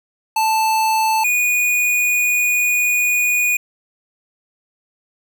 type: tone pair in turn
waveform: square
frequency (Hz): 880 / 2459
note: A5 / D#7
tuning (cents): 0 / -21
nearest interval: octave + tritone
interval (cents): 1779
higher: second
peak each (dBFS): -15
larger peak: neither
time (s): 0.36-1.24 / 1.24-3.57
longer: second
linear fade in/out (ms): 5
effects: none